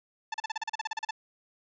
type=tone bursts; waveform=sawtooth; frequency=880 Hz; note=A5; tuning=in tune; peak=-26 dBFS; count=14; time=0.32-1.109 s; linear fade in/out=5 ms; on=22 ms; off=37 ms; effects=resampled to 16000 Hz + 11-bit